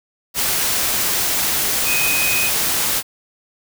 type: tone in noise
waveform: sine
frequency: 2504 Hz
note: D#7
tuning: 10 cents sharp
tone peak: -19 dBFS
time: 1.84-2.51 s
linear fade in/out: 50 ms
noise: white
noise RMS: -19 dBFS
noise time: 0.34-3.03 s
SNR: -3 dB
effects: none